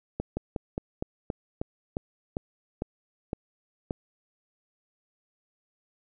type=slowing click train; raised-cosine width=2 ms; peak=-16 dBFS; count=12; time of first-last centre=0.2-3.908 s; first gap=170 ms; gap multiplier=1.13; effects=none